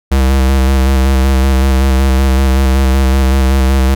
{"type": "tone with vibrato", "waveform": "square", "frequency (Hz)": 66.3, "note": "C2", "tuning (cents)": 23, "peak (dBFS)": -8, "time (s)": [0.11, 3.95], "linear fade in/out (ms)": 10, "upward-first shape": "square", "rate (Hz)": 5.3, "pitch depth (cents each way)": 28, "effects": []}